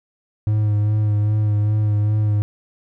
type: tone with vibrato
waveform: triangle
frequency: 105.5 Hz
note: G#2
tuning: 28 cents sharp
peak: -13 dBFS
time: 0.47-2.42 s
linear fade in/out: 0 ms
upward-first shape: sine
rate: 2.5 Hz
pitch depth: 25 cents each way
effects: none